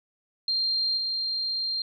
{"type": "tone with level steps", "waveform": "sine", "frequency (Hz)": 4186, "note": "C8", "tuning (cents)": 0, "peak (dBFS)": [-23, -26], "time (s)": [0.48, 1.82], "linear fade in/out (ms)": 2, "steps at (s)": 0.97, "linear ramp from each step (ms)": 5, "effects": []}